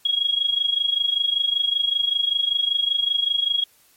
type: tone with amplitude modulation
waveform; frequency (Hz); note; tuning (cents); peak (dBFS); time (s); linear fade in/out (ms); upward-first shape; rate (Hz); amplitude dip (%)
sine; 3302; G#7; -11; -15; 0.05-3.64; 5; sine; 25.2; 80
effects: white hiss -57 dBFS RMS until 3.96 s + MP3 64 kbps